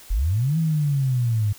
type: linear two-way sweep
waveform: sine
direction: up then down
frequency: 37.1 to 164.81 to 100.8 Hz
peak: -18 dBFS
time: 0.1-1.53 s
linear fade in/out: 10 ms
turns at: 0.58 s
effects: white hiss -46 dBFS RMS until 1.58 s